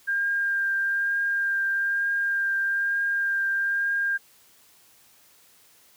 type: tone with vibrato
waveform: sine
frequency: 1600 Hz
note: G6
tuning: 35 cents sharp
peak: -22 dBFS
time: 0.07-4.18 s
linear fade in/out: 20 ms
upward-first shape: triangle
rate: 1.1 Hz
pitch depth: 15 cents each way
effects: white hiss -57 dBFS RMS until 5.96 s + high-pass 60 Hz 12 dB/octave

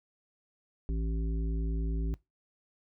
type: harmonic tone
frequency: 55 Hz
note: A1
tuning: in tune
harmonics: 1 / 3 / 5 / 7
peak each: -29 / -39 / -42 / -46 dBFS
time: 0.89-2.14 s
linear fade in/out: 0 ms
effects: noise-tail reverb RT60 0.2 s tail -21 dB re dry

